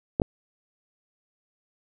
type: clicks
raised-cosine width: 2 ms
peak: -9 dBFS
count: 2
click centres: 0.199 / 0.218 s
effects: none